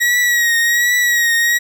40% pulse tone with vibrato, 1905 Hz, A#6, 37 cents sharp, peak -11 dBFS, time 0-1.59 s, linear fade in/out 20 ms, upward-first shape triangle, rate 1.3 Hz, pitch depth 50 cents each way, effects none

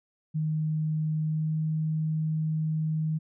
sine tone with pitch glide, 155.56 to 156.82 Hz, D#3 to D#3, 0 to +14 cents, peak -25 dBFS, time 0.34-3.19 s, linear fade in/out 20 ms, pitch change +14 cents, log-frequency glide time 1.24-1.57 s, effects none

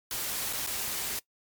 white noise with dropouts, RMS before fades -33 dBFS, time 0.11-1.19 s, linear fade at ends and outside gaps 1 ms, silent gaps 0.528-0.532 / 0.665-0.672 s, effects noise-tail reverb RT60 0.1 s tail -20 dB re dry + MP3 96 kbps

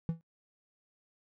triangle tone with exponential decay, 164.81 Hz, E3, in tune, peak -23 dBFS, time 0.09-0.21 s, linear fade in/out 0 ms, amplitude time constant 26 ms, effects noise-tail reverb RT60 0.1 s tail -24 dB re dry

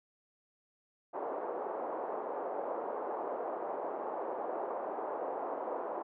pink band-pass noise, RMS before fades -38 dBFS, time 1.13-6.03 s, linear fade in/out 20 ms, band 410 to 940 Hz, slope 24 dB/octave, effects none

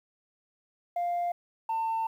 sine tone pair in turn, 699 / 898.4 Hz, F5 / A5, +1 / +36 cents, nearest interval major third, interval 435 cents, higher second, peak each -25 dBFS, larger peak neither, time 0.96-1.32 / 1.69-2.07 s, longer second, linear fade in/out 5 ms, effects tanh soft clip ceiling -25 dBFS + 10-bit

